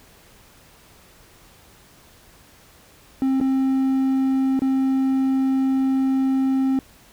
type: tone with dropouts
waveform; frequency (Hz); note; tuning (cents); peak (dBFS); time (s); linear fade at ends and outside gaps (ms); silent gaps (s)
triangle; 265.7; C4; +27; -15; 3.22-6.79; 1; 3.402-3.411 / 4.593-4.619
effects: pink hiss -51 dBFS RMS until 7.12 s